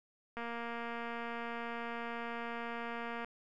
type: click train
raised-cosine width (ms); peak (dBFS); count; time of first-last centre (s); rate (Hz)
0.5; -27; 674; 0.37-3.246; 234
effects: none